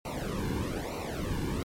brown noise with flanger, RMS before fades -33 dBFS, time 0.05-1.63 s, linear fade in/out 2 ms, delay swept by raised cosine 0.59 to 1.59 ms, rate 1.1 Hz, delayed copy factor -0.95, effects MP3 64 kbps

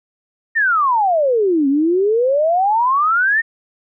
sine exponential two-way sweep, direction down then up, 1864.7 to 267.8 to 1864.7 Hz, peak -12 dBFS, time 0.55-3.42 s, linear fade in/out 20 ms, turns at 1.68 s, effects none

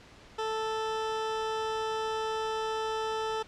20% pulse tone, 440 Hz, A4, in tune, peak -25 dBFS, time 0.38-3.43 s, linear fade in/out 10 ms, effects pink hiss -53 dBFS RMS until 3.47 s + low-pass 5000 Hz 12 dB/octave

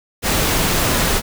pink noise, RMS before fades -17 dBFS, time 0.22-1.22 s, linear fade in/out 50 ms, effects none

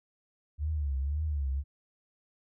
sine tone with vibrato, 72.2 Hz, D2, 29 cents flat, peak -28 dBFS, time 0.58-1.64 s, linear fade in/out 50 ms, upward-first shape triangle, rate 1.9 Hz, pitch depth 160 cents each way, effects none

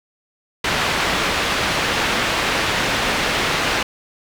white low-pass noise, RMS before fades -20 dBFS, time 0.64-3.83 s, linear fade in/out 5 ms, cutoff 2800 Hz, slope 12 dB/octave, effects none

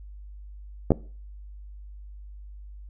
clicks, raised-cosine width 2 ms, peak -5 dBFS, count 2, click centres 0.906 / 0.919 s, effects noise-tail reverb RT60 0.4 s tail -20 dB re dry + added 50 Hz sine -40 dBFS peak until 2.89 s

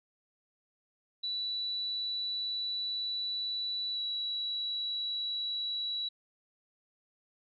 sine tone with pitch glide, 3951 to 3915 Hz, B7 to B7, 0 to -16 cents, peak -32 dBFS, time 1.23-6.09 s, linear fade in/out 10 ms, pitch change -16 cents, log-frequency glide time 3.93-3.99 s, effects none

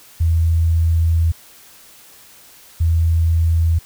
sine tone pair in turn, 82.41 / 82.41 Hz, E2 / E2, 0 / 0 cents, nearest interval unison, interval 0 cents, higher neither, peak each -12 dBFS, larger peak neither, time 0.2-1.32 / 2.8-3.79 s, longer first, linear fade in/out 10 ms, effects white hiss -45 dBFS RMS until 3.85 s

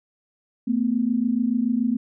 sine tone pair together, 224.6 / 251.6 Hz, A3 / B3, +36 / +32 cents, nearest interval major second, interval 196 cents, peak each -22 dBFS, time 0.67-1.97 s, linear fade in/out 10 ms, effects none

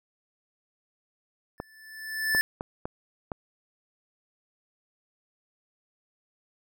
square tone with exponential growth, 1754 Hz, A6, 6 cents flat, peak -20 dBFS, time 1.58-2.41 s, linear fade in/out 0 ms, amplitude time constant 180 ms
clicks, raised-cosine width 1 ms, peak -18 dBFS, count 5, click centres 1.601 / 2.349 / 2.609 / 2.855 / 3.318 s
effects none

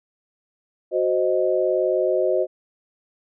sine chord, C diminished, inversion second, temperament equal, 370 / 523.3 / 622.3 Hz, Gb4 / C5 / Eb5, 0 / 0 / 0 cents, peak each -22 dBFS, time 0.91-2.47 s, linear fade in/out 50 ms, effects none

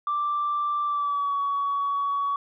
sine tone with pitch glide, 1174.7 to 1126.8 Hz, D6 to C#6, 0 to +28 cents, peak -22 dBFS, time 0.07-2.36 s, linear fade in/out 2 ms, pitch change -72 cents, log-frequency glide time 0.85-1.35 s, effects tanh soft clip ceiling -19 dBFS

